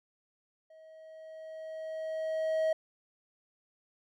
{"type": "tone with level ramp", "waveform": "triangle", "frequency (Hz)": 636, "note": "D#5", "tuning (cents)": 38, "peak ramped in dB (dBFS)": [-51, -23], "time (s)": [0.7, 2.73], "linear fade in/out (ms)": 5, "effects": []}